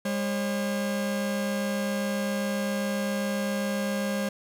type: tone pair together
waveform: 45% pulse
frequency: 202.5 / 540 Hz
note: G#3 / C#5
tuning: -43 / -45 cents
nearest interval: octave + perfect fourth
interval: 1698 cents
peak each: -28 / -31 dBFS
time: 0.05-4.29 s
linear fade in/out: 5 ms
effects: none